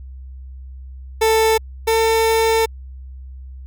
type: tone pair in turn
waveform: 30% pulse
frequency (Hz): 443.2 / 448.9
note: A4 / A4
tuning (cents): +13 / +35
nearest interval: unison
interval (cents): 22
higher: second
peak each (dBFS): -10 / -11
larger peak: first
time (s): 1.21-1.58 / 1.87-2.66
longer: second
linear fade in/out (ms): 10
effects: added 65 Hz sine -32 dBFS peak until 3.66 s